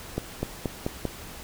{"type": "accelerating click train", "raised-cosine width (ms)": 2, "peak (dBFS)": -13, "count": 5, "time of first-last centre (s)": [0.18, 1.053], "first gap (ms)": 250, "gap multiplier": 0.91, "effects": ["pink hiss -42 dBFS RMS until 1.43 s"]}